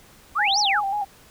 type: exponential two-way sweep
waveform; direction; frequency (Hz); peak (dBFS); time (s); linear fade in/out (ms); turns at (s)
sine; up then down; 1065 to 6000 to 1065; -19; 0.35-0.81; 20; 0.59
type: tone with vibrato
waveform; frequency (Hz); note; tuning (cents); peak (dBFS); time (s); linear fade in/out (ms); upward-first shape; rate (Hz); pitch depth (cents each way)
sine; 808; G#5; -48; -22; 0.38-1.05; 20; square; 5.5; 49
effects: pink hiss -51 dBFS RMS until 1.3 s